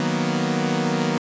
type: chord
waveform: sawtooth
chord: B major seventh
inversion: first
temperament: equal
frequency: 155.56 / 185 / 233.1 / 246.9 Hz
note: D#3 / F#3 / A#3 / B3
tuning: 0 / 0 / 0 / 0 cents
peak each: -22 dBFS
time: 0-1.18 s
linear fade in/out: 2 ms
effects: resampled to 16000 Hz